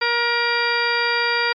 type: harmonic tone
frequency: 473.8 Hz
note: A#4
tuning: 28 cents sharp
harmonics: 1 / 2 / 3 / 4 / 5 / 6 / 7 / 8 / 10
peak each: -26 / -25 / -23 / -24 / -25 / -35 / -33 / -33 / -26 dBFS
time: 0.01-1.53 s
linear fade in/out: 10 ms
effects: MP3 64 kbps